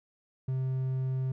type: tone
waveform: triangle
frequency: 130.81 Hz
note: C3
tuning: in tune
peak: -26 dBFS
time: 0.48-1.32 s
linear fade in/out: 5 ms
effects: none